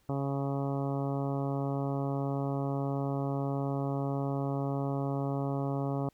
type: harmonic tone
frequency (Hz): 138.59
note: C#3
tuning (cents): 0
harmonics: 1 / 2 / 3 / 4 / 5 / 6 / 7 / 8 / 9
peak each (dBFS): -32 / -35 / -39 / -40 / -41 / -44 / -48 / -47 / -50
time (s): 0.09-6.09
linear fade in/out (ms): 2
effects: pink hiss -70 dBFS RMS until 6.13 s